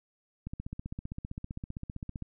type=click train; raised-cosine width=5 ms; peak=-25 dBFS; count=28; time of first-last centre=0.47-2.223 s; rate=15.4 Hz; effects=none